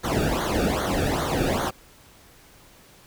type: noise with flanger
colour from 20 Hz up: brown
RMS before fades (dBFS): -24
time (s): 0.03-1.71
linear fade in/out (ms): 20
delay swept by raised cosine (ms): 0.38 to 1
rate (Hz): 2.5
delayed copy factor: -1
effects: pink hiss -52 dBFS RMS until 3.06 s